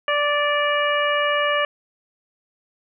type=harmonic tone with a mistuned harmonic; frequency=585 Hz; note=D5; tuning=7 cents flat; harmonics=1 / 2 / 3 / 4 / 5; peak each=-22 / -23 / -24 / -28 / -27 dBFS; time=0.08-1.65 s; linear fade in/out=2 ms; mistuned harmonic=5; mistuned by=-19 cents; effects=none